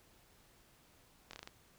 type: slowing click train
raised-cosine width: 0.2 ms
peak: -29 dBFS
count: 6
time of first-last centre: 1.31-1.475 s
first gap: 23 ms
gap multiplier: 1.18
effects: pink hiss -66 dBFS RMS until 1.78 s